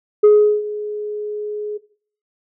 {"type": "tone with ADSR envelope", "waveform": "sine", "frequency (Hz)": 419.7, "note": "G#4", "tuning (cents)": 18, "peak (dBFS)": -3, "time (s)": [0.23, 1.78], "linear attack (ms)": 12, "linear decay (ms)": 380, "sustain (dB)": -19, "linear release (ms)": 15, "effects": ["noise-tail reverb RT60 0.5 s tail -18 dB re dry", "tanh soft clip ceiling -5 dBFS"]}